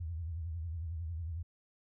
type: tone with vibrato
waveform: sine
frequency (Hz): 82.41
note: E2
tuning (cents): 0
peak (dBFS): -36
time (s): 0-1.43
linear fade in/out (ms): 10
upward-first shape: triangle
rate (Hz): 11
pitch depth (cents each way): 150
effects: none